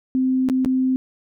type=tone with dropouts; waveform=sine; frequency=259.3 Hz; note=C4; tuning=15 cents flat; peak=-16 dBFS; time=0.15-0.96 s; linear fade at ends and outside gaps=0 ms; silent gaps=0.488-0.498 / 0.648-0.659 s; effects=none